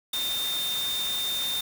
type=tone in noise; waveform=sine; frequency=3630 Hz; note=A#7; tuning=47 cents flat; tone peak=-27 dBFS; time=0.13-1.61 s; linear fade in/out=5 ms; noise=white; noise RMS=-34 dBFS; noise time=0.13-1.61 s; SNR=+4 dB; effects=none